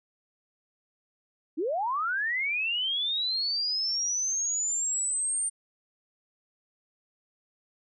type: linear sweep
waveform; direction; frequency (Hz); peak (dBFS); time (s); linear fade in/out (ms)
sine; up; 277.2 to 8900; -26; 1.57-5.5; 20
effects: none

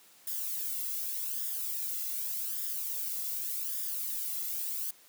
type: noise with flanger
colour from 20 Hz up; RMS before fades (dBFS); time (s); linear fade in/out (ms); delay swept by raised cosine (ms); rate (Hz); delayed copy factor
violet; -35; 0.27-4.91; 5; 0.58 to 1.49; 0.85; +0.7
effects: white hiss -59 dBFS RMS until 5.08 s + high-pass 150 Hz 12 dB/octave

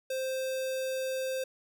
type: tone with notch filter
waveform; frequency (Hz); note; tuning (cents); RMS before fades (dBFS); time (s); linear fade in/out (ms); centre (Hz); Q
square; 523.3; C5; 0; -33; 0.1-1.44; 5; 1200; 1.2
effects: none

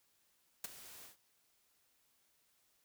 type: noise with ADSR envelope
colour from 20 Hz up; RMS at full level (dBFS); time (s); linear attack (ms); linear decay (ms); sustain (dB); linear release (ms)
white; -38; 0.64-1.17; 4; 17; -16; 130
effects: white hiss -75 dBFS RMS until 2.84 s

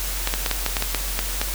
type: clicks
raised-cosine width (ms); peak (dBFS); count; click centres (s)
0.2; -4; 10; 0.274 / 0.339 / 0.462 / 0.513 / 0.663 / 0.768 / 0.824 / 0.947 / 1.191 / 1.415
effects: added 45 Hz sine -27 dBFS peak until 1.54 s + white hiss -29 dBFS RMS until 1.54 s

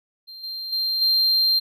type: tone with level steps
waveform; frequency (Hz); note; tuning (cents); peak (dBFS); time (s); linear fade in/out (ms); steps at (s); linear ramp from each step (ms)
triangle; 4171; C8; -6; -36 / -28 / -20 / -15; 0.27-1.6; 20; 0.43 / 0.72 / 1.01; 10
effects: none

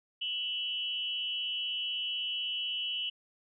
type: tone with amplitude modulation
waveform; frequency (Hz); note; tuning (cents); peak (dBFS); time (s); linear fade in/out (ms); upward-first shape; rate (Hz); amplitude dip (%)
sine; 2960; F#7; 0; -28; 0.21-3.1; 10; sine; 264; 80
effects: none

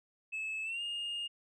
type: tone with pitch glide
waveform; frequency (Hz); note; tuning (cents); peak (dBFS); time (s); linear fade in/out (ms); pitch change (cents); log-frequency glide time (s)
sine; 2600 to 2835; E7 to F7; -24 to +25; -33; 0.32-1.28; 20; +149; 0.63-0.82
effects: tanh soft clip ceiling -34 dBFS

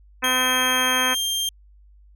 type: harmonic tone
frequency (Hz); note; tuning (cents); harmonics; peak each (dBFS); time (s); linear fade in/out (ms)
255.3; C4; -42; 1 / 2 / 3 / 4 / 5 / 6 / 7 / 8 / 9 / 10; -31 / -31 / -33 / -27 / -30 / -27 / -27 / -33 / -32 / -30; 0.22-1.15; 20
type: tone with pitch glide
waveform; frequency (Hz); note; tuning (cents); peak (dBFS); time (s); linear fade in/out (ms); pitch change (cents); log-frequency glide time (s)
sawtooth; 3212 to 3186; G7 to G7; +41 to +27; -19; 0.24-1.49; 2; -14; 0.41-1.34
effects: added 50 Hz sine -48 dBFS peak until 2.15 s

